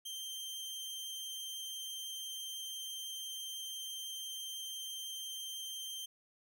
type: tone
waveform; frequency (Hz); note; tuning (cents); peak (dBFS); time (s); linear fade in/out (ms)
sawtooth; 3147; G7; +6; -38; 0.05-6.06; 10
effects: none